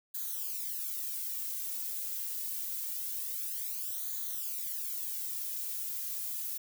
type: noise with flanger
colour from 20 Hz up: violet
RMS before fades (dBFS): -37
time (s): 0.14-6.58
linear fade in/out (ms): 10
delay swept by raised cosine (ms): 0.37 to 2.67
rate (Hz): 0.25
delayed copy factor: -0.95
effects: none